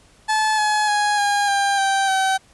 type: tone with pitch steps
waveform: 30% pulse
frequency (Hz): 865 / 847.7 / 830.7 / 814.1 / 797.8 / 781.8 / 766.2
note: A5 / G#5 / G#5 / G#5 / G5 / G5 / G5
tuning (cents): -30 / +35 / 0 / -35 / +30 / -5 / -40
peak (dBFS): -14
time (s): 0.28-2.38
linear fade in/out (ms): 20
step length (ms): 300
effects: pink hiss -53 dBFS RMS until 2.53 s + resampled to 24000 Hz